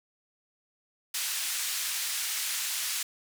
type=band-pass noise; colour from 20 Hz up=white; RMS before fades=-32 dBFS; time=1.14-3.03 s; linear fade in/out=5 ms; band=1700 to 11000 Hz; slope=12 dB/octave; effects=none